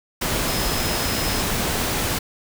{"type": "tone in noise", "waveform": "sine", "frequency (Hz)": 5120, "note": "D#8", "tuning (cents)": 49, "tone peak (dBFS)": -31, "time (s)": [0.47, 1.43], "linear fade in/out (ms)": 10, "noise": "pink", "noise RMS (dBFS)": -23, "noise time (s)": [0.21, 2.19], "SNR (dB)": -11, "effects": []}